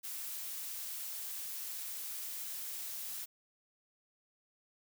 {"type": "noise", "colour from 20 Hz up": "blue", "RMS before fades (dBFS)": -42, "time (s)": [0.03, 3.26], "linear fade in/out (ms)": 20, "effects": []}